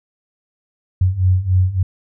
sine beating tone pair, 90.4 / 93.9 Hz, F#2 / F#2, -40 / +26 cents, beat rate 3.5 Hz, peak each -17 / -14 dBFS, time 1.01-1.83 s, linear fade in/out 5 ms, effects none

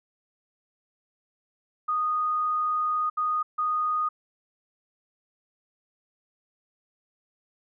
sine tone bursts at uneven times, 1237 Hz, D#6, 10 cents flat, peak -23 dBFS, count 3, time 1.88-3.1 / 3.17-3.43 / 3.58-4.09 s, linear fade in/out 10 ms, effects none

